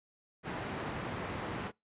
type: band-pass noise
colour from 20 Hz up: pink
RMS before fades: -39 dBFS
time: 0.43-1.72 s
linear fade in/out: 50 ms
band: 100 to 2100 Hz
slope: 12 dB/octave
effects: noise-tail reverb RT60 0.2 s tail -24 dB re dry + resampled to 8000 Hz

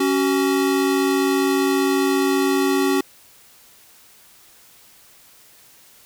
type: tone pair together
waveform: square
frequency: 277.2 / 377.1 Hz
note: C#4 / F#4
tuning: 0 / +33 cents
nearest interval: perfect fourth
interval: 533 cents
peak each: -20 dBFS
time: 0-3.01 s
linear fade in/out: 5 ms
effects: white hiss -50 dBFS RMS until 6.05 s

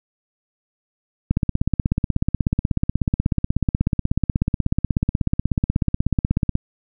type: click train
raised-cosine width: 5 ms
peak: -5 dBFS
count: 87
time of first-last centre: 1.31-6.554 s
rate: 16.4 Hz
effects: none

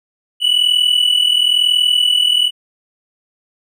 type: tone pair together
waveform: triangle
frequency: 2931 / 2972 Hz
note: F#7 / F#7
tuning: -17 / +7 cents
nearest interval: unison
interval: 24 cents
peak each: -14 / -11 dBFS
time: 0.4-2.51 s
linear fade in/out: 50 ms
effects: none

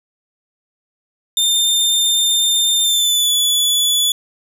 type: tone with pitch glide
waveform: sawtooth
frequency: 3608 to 3437 Hz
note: A7 to A7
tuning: +43 to -41 cents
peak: -10 dBFS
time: 1.37-4.12 s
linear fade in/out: 2 ms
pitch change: -84 cents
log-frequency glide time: 2.8-3.33 s
effects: none

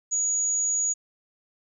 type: tone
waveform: sine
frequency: 6790 Hz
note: G#8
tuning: 37 cents sharp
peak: -22 dBFS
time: 0.11-0.94 s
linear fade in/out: 20 ms
effects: none

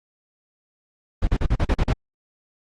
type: noise bursts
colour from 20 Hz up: brown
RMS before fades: -18 dBFS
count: 8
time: 1.22-1.931 s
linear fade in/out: 5 ms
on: 53 ms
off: 41 ms
effects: low-pass 5000 Hz 12 dB/octave + Opus 24 kbps

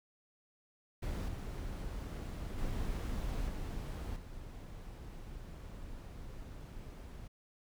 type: noise with level steps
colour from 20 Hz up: brown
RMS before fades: -37 / -41 / -37 / -40 / -47 dBFS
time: 1.02-7.28 s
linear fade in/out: 10 ms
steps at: 1.28 / 2.58 / 3.48 / 4.16 s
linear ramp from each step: 5 ms
effects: none

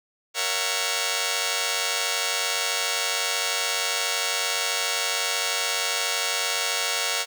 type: chord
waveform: 5% pulse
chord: F# dominant seventh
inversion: first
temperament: just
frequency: 462.5 / 555 / 666 / 740 Hz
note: A#4 / C#5 / E5 / F#5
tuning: -14 / +2 / +18 / 0 cents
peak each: -19 dBFS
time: 0.34-7.26 s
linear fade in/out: 50 ms
effects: none

